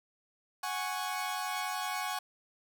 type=chord; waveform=sawtooth; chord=F# suspended second; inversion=none; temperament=equal; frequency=740 / 830.6 / 1108.7 Hz; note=F#5 / G#5 / C#6; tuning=0 / 0 / 0 cents; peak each=-34 dBFS; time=0.63-2.19 s; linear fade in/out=5 ms; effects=none